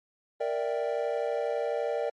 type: chord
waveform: triangle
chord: E half-diminished seventh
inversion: second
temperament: equal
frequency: 466.2 / 587.3 / 659.3 / 784 Hz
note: Bb4 / D5 / E5 / G5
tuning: 0 / 0 / 0 / 0 cents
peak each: -29 / -29 / -34 / -35 dBFS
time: 0.4-2.1 s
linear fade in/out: 10 ms
effects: MP3 48 kbps

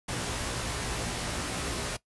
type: noise with comb filter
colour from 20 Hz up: pink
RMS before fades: -33 dBFS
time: 0.08-1.97 s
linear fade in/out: 10 ms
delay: 17 ms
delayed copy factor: +0.85
effects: noise-tail reverb RT60 0.1 s tail -18 dB re dry + resampled to 24000 Hz

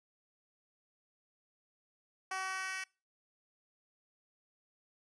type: tone with high-pass filter sweep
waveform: 10% pulse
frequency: 378.3 Hz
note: F#4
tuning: 38 cents sharp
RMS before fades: -39 dBFS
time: 2.31-2.84 s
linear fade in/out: 5 ms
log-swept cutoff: 780 to 2000 Hz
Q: 1.4
effects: noise-tail reverb RT60 0.3 s tail -24 dB re dry + resampled to 22050 Hz

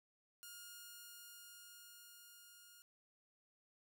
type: tone with level ramp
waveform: 5% pulse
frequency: 1421 Hz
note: F6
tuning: 30 cents sharp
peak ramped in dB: -40 to -49 dBFS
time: 0.43-2.82 s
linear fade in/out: 0 ms
effects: none

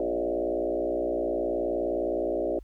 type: tone with frequency modulation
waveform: sine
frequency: 475.2 Hz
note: A#4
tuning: 33 cents sharp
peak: -25 dBFS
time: 0-2.59 s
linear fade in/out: 2 ms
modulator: 59.4 Hz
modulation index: 2.9
effects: added 50 Hz sine -43 dBFS peak until 2.63 s + pink hiss -70 dBFS RMS until 2.63 s

